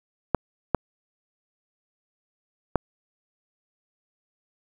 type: clicks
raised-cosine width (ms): 1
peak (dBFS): -5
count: 3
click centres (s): 0.347 / 0.747 / 2.757
effects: 7-bit